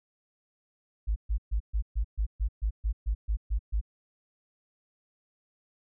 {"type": "tone bursts", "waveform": "sine", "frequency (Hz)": 52.7, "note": "G#1", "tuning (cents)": 26, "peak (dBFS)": -24, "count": 13, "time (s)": [1.07, 3.813], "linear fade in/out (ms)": 20, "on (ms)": 91, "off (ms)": 130, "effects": []}